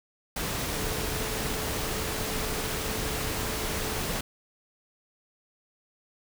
sine tone in noise, 434.5 Hz, A4, 22 cents flat, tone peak -39 dBFS, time 0.75-4.01 s, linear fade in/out 5 ms, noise pink, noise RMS -31 dBFS, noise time 0.36-4.21 s, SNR -11 dB, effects none

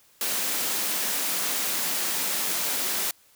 white high-pass noise, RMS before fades -27 dBFS, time 0.21-3.11 s, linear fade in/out 2 ms, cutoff 160 Hz, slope 48 dB/octave, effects white hiss -59 dBFS RMS until 3.35 s

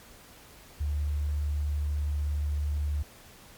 sine tone, 73.6 Hz, D2, 4 cents sharp, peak -26 dBFS, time 0.8-3.03 s, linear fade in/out 10 ms, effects pink hiss -52 dBFS RMS until 3.57 s + MP3 96 kbps

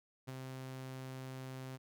sawtooth tone with ADSR envelope, 130.81 Hz, C3, in tune, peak -37 dBFS, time 0.27-1.78 s, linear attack 18 ms, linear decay 21 ms, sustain -3 dB, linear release 29 ms, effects none

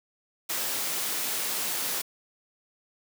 white high-pass noise, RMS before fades -30 dBFS, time 0.49-2.02 s, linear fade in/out 10 ms, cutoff 180 Hz, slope 12 dB/octave, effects none

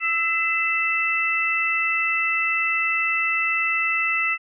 sine tone cluster, 1320 / 2028 / 2649 Hz, E6 / B6 / E7, +2 / +45 / +8 cents, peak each -27 / -24 / -22 dBFS, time 0-4.38 s, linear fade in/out 50 ms, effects none

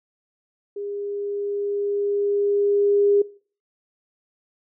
sine tone with level ramp, 405.9 Hz, G#4, 40 cents flat, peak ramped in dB -28 to -14 dBFS, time 0.76-3.22 s, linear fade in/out 5 ms, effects noise-tail reverb RT60 0.4 s tail -19 dB re dry

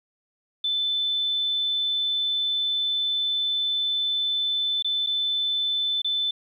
sine tone with dropouts, 3520 Hz, A7, in tune, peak -22 dBFS, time 0.64-6.31 s, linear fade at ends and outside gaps 5 ms, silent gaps 4.825-4.845 / 5.064-5.07 / 6.019-6.045 s, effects 10-bit

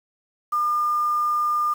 sine tone with quantisation, 1206 Hz, D6, 46 cents sharp, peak -19 dBFS, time 0.52-1.74 s, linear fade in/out 10 ms, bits 7, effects none

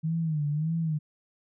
sine tone with vibrato, 155.56 Hz, D#3, in tune, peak -25 dBFS, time 0.03-0.99 s, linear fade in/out 20 ms, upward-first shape sine, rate 1.7 Hz, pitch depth 110 cents each way, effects none

